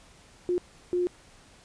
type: tone bursts at uneven times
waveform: sine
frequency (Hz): 356.4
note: F4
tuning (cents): +35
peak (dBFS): -23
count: 2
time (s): 0.49-0.58 / 0.93-1.07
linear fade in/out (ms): 0
effects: pink hiss -55 dBFS RMS until 1.64 s + resampled to 22050 Hz